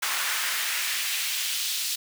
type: noise with high-pass filter sweep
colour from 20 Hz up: pink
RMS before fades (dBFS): -28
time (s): 0.02-1.96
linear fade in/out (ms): 10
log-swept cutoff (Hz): 1300 to 3900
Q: 1.3
effects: none